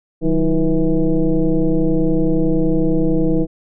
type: tone with frequency modulation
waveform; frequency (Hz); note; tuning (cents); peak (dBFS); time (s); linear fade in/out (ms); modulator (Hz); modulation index
sine; 151.6; D#3; -45; -12; 0.21-3.47; 50; 167; 1.9
effects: none